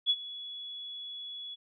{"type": "tone with ADSR envelope", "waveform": "sine", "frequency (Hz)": 3388, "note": "G#7", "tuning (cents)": 34, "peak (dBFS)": -21, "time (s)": [0.06, 1.56], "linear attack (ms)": 39, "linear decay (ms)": 52, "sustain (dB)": -18, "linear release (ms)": 26, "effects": []}